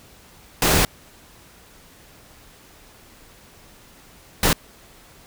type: noise bursts at uneven times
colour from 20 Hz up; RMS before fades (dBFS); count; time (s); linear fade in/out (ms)
pink; -17; 2; 0.62-0.85 / 4.43-4.53; 2
effects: pink hiss -49 dBFS RMS until 5.26 s